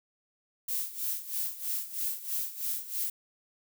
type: noise with tremolo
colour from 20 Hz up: violet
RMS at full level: -31 dBFS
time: 0.68-3.1 s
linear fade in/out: 5 ms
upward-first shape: sine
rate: 3.1 Hz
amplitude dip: 80%
effects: none